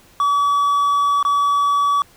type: tone with dropouts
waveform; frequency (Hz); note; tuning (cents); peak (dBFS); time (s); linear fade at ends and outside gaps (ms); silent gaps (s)
triangle; 1142; D6; -49; -12; 0.2-2.02; 1; 1.228-1.25
effects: pink hiss -50 dBFS RMS until 2.16 s